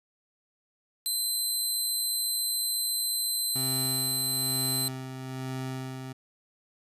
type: tone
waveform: 15% pulse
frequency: 4077 Hz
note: C8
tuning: 46 cents flat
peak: -20 dBFS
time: 1.06-4.88 s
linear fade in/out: 0 ms
type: tone with tremolo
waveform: 25% pulse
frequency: 130.81 Hz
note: C3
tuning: in tune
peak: -28 dBFS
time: 3.55-6.13 s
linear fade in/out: 10 ms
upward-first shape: sine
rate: 1.1 Hz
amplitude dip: 45%
effects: resampled to 32000 Hz